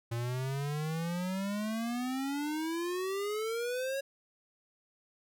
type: exponential sweep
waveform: square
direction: up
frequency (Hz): 115.2 to 554.4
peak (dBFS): -33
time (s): 0.11-4.01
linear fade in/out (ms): 10
effects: none